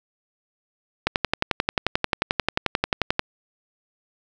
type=click train; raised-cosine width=0.3 ms; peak=-3 dBFS; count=25; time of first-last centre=1.07-3.194 s; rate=11.3 Hz; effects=none